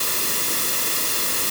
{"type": "noise with comb filter", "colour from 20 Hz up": "white", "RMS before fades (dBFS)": -22, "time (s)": [0, 1.5], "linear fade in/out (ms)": 5, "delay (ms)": 1.3, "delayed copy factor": -0.6, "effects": []}